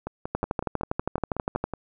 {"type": "two click trains", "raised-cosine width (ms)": 1, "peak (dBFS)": [-17, -11], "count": [10, 17], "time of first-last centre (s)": [[0.07, 1.737], [0.35, 1.64]], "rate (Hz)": [5.4, 12.4], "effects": []}